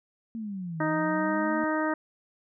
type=exponential two-way sweep; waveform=sine; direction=down then up; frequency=231.6 to 155.56 to 231.6 Hz; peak=-32 dBFS; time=0.35-1.64 s; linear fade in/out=0 ms; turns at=0.81 s
type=harmonic tone; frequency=311.1 Hz; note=D#4; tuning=in tune; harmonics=1 / 2 / 3 / 4 / 5 / 6; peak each=-28 / -31 / -33 / -34 / -35 / -36 dBFS; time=0.8-1.94 s; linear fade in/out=5 ms
effects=none